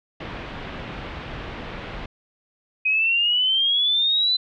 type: low-pass noise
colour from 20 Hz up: pink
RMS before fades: -34 dBFS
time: 0.2-2.06 s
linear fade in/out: 5 ms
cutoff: 3300 Hz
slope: 24 dB/octave
type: exponential sweep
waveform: sine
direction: up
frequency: 2511 to 4048 Hz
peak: -17 dBFS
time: 2.85-4.37 s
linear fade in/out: 10 ms
effects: none